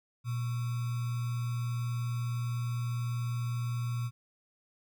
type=tone with sample-and-hold; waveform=sine; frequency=119.6 Hz; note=A#2; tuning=45 cents sharp; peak=-30 dBFS; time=0.24-4.11 s; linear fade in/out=50 ms; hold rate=1225 Hz; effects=none